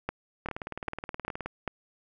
two click trains, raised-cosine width 0.5 ms, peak -20 / -15 dBFS, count 20 / 5, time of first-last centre 0.46-1.46 / 0.09-1.677 s, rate 19 / 2.52 Hz, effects none

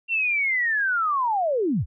sine linear sweep, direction down, 2750 to 48.99 Hz, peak -20 dBFS, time 0.08-1.86 s, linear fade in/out 50 ms, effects none

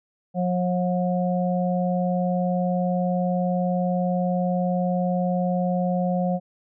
harmonic tone, 180 Hz, F#3, 47 cents flat, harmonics 1 / 3 / 4, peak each -22 / -27 / -28 dBFS, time 0.34-6.4 s, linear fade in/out 50 ms, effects none

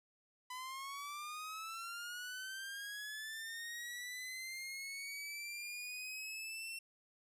sawtooth linear sweep, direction up, 998 to 2712 Hz, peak -40 dBFS, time 0.5-6.79 s, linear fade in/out 5 ms, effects resampled to 32000 Hz

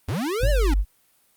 square linear two-way sweep, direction up then down, 69.3 to 606 to 260.9 Hz, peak -24 dBFS, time 0.08-0.74 s, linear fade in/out 5 ms, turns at 0.5 s
sine tone, 49 Hz, G1, in tune, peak -17 dBFS, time 0.4-0.85 s, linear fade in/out 50 ms
triangle tone with exponential decay, 110 Hz, A2, in tune, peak -17 dBFS, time 0.43-0.62 s, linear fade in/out 0 ms, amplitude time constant 40 ms
effects white hiss -62 dBFS RMS until 1.36 s + Opus 32 kbps

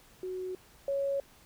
sine tone pair in turn, 370 / 554.9 Hz, F#4 / C#5, 0 / +2 cents, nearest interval perfect fifth, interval 702 cents, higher second, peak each -34 / -28 dBFS, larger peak second, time 0.23-0.55 / 0.88-1.2 s, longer neither, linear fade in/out 2 ms, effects pink hiss -59 dBFS RMS until 1.45 s

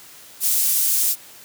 pink high-pass noise, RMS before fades -19 dBFS, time 0.4-1.16 s, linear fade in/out 50 ms, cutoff 9500 Hz, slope 12 dB/octave, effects white hiss -44 dBFS RMS until 1.44 s + high-pass 80 Hz 12 dB/octave

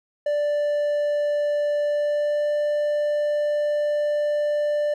triangle tone with pitch glide, 587.3 to 591.4 Hz, D5 to D5, 0 to +12 cents, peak -18 dBFS, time 0.26-4.94 s, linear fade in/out 5 ms, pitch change +12 cents, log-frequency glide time 1.82-2.53 s, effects none

